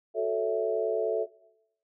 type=chord; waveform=sine; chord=F# minor seventh; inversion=none; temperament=equal with one note detuned; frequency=370 / 440 / 563.4 / 659.3 Hz; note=F#4 / A4 / C#5 / E5; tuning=0 / 0 / +28 / 0 cents; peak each=-34 / -28 / -34 / -29 dBFS; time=0.14-1.27 s; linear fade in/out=50 ms; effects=noise-tail reverb RT60 0.8 s tail -20 dB re dry